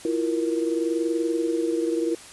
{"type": "tone cluster", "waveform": "sine", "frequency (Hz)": [331.4, 352.1, 470.8], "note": ["E4", "F4", "A#4"], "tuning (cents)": [9, 14, 17], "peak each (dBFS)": [-24, -29, -27], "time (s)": [0.05, 2.15], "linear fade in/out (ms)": 2, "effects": ["white hiss -44 dBFS RMS until 2.32 s", "resampled to 24000 Hz"]}